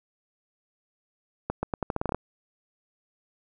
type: accelerating click train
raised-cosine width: 1 ms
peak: -13 dBFS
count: 11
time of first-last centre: 1.5-2.146 s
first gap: 130 ms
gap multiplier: 0.83
effects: none